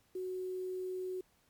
sine tone with quantisation, 370 Hz, F#4, in tune, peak -36 dBFS, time 0.15-1.21 s, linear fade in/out 5 ms, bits 10, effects pink hiss -71 dBFS RMS until 1.49 s + MP3 96 kbps

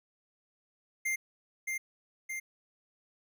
square tone with echo, 2103 Hz, C7, 8 cents sharp, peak -30 dBFS, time 1.05-1.16 s, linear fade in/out 10 ms, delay 620 ms, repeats 2, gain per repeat -3 dB, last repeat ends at 2.4 s, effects none

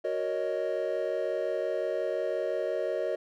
triangle chord, D# minor seventh, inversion first, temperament equal with one note detuned, 370 / 466.2 / 556.6 / 622.3 Hz, F#4 / A#4 / C#5 / D#5, 0 / 0 / +7 / 0 cents, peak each -33 / -32 / -31 / -30 dBFS, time 0.04-3.16 s, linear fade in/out 10 ms, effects tanh soft clip ceiling -16 dBFS

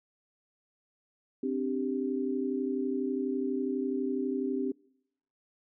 sine chord, C suspended second, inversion none, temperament equal, 261.6 / 293.7 / 392 Hz, C4 / D4 / G4, 0 / 0 / 0 cents, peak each -31 / -35 / -33 dBFS, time 1.43-4.72 s, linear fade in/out 5 ms, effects noise-tail reverb RT60 0.8 s tail -26 dB re dry

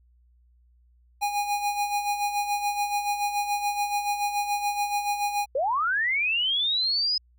square tone with tremolo, 820 Hz, G#5, 22 cents flat, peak -23 dBFS, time 1.21-5.46 s, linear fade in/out 20 ms, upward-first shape sine, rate 7 Hz, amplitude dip 60%
sine linear sweep, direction up, 493.9 to 5080 Hz, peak -22 dBFS, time 5.55-7.18 s, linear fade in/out 5 ms
effects added 60 Hz sine -57 dBFS peak until 7.38 s

